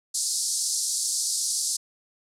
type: band-pass noise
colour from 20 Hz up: white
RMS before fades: -27 dBFS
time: 0.14-1.77 s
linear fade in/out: 10 ms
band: 4400 to 10000 Hz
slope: 48 dB/octave
effects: none